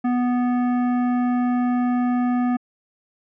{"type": "tone with hard clipping", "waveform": "sine", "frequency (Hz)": 246.4, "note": "B3", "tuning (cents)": -4, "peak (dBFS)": -20, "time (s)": [0.04, 2.57], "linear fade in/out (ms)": 10, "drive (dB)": 14, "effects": ["low-pass 2000 Hz 12 dB/octave"]}